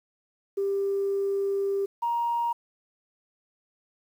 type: tone pair in turn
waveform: sine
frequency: 395.6 / 940.9 Hz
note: G4 / A#5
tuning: +16 / +16 cents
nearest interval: octave + minor third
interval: 1500 cents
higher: second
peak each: -23 dBFS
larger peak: neither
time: 0.57-1.86 / 2.02-2.53 s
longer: first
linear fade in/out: 10 ms
effects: tanh soft clip ceiling -19 dBFS + 9-bit